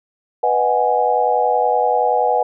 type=chord; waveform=sine; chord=G# minor seventh; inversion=first; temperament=equal; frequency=493.9 / 622.3 / 740 / 830.6 Hz; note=B4 / D#5 / F#5 / G#5; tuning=0 / 0 / 0 / 0 cents; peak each=-19 / -22 / -18 / -18 dBFS; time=0.43-2.43 s; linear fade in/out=5 ms; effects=none